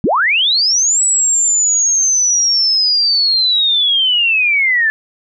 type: linear two-way sweep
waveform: sine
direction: up then down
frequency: 146.83 to 7902 to 1726 Hz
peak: -10 dBFS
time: 0.04-4.9 s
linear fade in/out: 0 ms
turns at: 1.03 s
effects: none